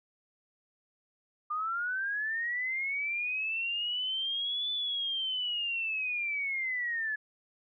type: linear two-way sweep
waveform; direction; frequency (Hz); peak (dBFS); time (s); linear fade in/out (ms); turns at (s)
sine; up then down; 1200 to 3500 to 1700; -30; 1.5-7.16; 10; 4.71
effects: none